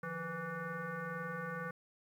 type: tone with frequency modulation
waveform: sine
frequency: 826 Hz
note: G#5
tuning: 10 cents flat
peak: -38 dBFS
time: 0.03-1.71 s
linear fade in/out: 5 ms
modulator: 326 Hz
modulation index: 2.7
effects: 11-bit